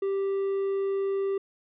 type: tone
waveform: triangle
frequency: 392 Hz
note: G4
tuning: in tune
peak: -23 dBFS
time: 0.02-1.38 s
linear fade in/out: 5 ms
effects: resampled to 8000 Hz